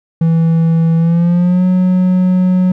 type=tone with pitch glide; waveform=triangle; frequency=164.3 to 183.36 Hz; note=E3 to F#3; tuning=-5 to -15 cents; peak=-6 dBFS; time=0.21-2.72 s; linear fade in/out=5 ms; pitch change=+190 cents; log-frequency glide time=0.97-1.65 s; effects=none